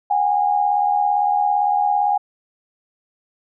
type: tone pair together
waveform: sine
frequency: 740 / 817.7 Hz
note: F#5 / G#5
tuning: 0 / -27 cents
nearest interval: major second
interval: 173 cents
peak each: -21 / -16 dBFS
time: 0.1-2.18 s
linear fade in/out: 10 ms
effects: none